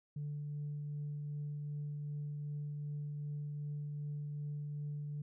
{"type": "tone with tremolo", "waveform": "sine", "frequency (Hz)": 146.83, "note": "D3", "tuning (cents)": 0, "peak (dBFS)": -36, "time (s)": [0.16, 5.22], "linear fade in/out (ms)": 5, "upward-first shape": "triangle", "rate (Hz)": 2.6, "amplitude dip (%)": 25, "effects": ["tanh soft clip ceiling -35 dBFS"]}